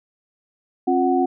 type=tone cluster; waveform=sine; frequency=267.8 / 353.6 / 743 Hz; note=C4 / F4 / F#5; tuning=+40 / +22 / +7 cents; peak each=-20 dBFS; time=0.87-1.26 s; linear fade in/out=10 ms; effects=none